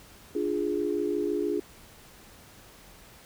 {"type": "chord", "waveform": "sine", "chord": "D diminished", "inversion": "none", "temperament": "equal with one note detuned", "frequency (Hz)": [295.4, 349.2, 415.3], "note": ["D4", "F4", "Ab4"], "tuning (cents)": [10, 0, 0], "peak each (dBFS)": [-31, -30, -29], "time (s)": [0.35, 1.6], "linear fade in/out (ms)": 5, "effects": ["pink hiss -52 dBFS RMS until 3.25 s"]}